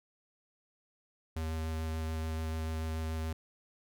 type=tone with vibrato; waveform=square; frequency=79.9 Hz; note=D#2; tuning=47 cents sharp; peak=-34 dBFS; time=1.36-3.33 s; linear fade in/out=5 ms; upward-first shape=square; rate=6.9 Hz; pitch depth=8 cents each way; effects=none